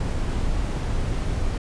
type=noise; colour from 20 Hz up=brown; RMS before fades=-24 dBFS; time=0-1.58 s; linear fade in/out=5 ms; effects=resampled to 22050 Hz